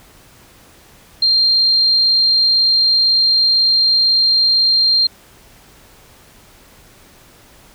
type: tone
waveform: sine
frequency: 4186 Hz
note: C8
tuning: in tune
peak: -10 dBFS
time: 1.22-5.07 s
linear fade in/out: 5 ms
effects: pink hiss -46 dBFS RMS until 7.74 s